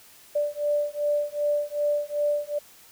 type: beating tone pair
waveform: sine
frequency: 586 / 588.6 Hz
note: D5 / D5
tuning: -4 / +4 cents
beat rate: 2.6 Hz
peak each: -26 dBFS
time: 0.35-2.59 s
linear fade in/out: 10 ms
effects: white hiss -52 dBFS RMS until 2.91 s